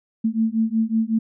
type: beating tone pair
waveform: sine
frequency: 220.6 / 226 Hz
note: A3 / A3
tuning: +5 / +47 cents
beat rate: 5.4 Hz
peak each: -21 / -21 dBFS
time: 0.24-1.19 s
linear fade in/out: 10 ms
effects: none